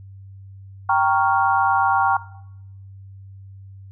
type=chord; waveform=sine; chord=G half-diminished seventh; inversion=none; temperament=equal; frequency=784 / 932.3 / 1108.7 / 1396.9 Hz; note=G5 / Bb5 / Db6 / F6; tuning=0 / 0 / 0 / 0 cents; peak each=-19 / -20 / -21 / -23 dBFS; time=0.89-2.17 s; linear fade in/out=5 ms; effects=noise-tail reverb RT60 0.8 s tail -18 dB re dry + added 97 Hz sine -38 dBFS peak until 3.91 s